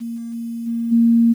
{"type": "tone with level steps", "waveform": "sine", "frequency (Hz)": 232, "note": "A#3", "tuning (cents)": -8, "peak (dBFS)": [-24, -26, -24, -19, -10], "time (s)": [0, 1.34], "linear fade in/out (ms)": 20, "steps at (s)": [0.16, 0.32, 0.66, 0.91], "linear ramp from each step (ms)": 20, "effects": ["8-bit"]}